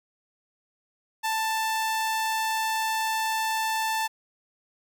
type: tone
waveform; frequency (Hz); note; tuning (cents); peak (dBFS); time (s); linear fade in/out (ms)
sawtooth; 884; A5; +8; -21; 1.23-4.08; 20
effects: none